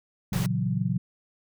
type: chord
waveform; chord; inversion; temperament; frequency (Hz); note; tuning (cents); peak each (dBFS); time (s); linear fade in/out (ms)
sine; F# dominant seventh; first; equal; 116.54 / 138.59 / 164.81 / 185; A#2 / C#3 / E3 / F#3; 0 / 0 / 0 / 0; -29 / -30 / -31 / -28; 0.32-0.98; 5
type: noise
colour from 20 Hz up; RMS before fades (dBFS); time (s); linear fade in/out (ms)
pink; -34; 0.33-0.46; 0
effects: none